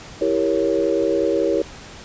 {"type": "chord", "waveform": "sine", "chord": "E diminished seventh", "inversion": "none", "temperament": "equal with one note detuned", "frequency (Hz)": [329.6, 395, 466.2, 554.4], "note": ["E4", "G4", "Bb4", "Db5"], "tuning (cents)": [0, 13, 0, 0], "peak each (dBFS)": -22, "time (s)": [0.21, 1.62], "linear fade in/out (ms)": 5, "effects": ["pink hiss -39 dBFS RMS until 2.04 s", "resampled to 16000 Hz"]}